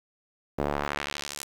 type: tone with band-pass filter sweep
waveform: sawtooth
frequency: 72.3 Hz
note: D2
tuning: 27 cents flat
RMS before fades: -32 dBFS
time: 0.58-1.44 s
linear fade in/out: 10 ms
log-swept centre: 480 to 9600 Hz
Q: 1
effects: 8-bit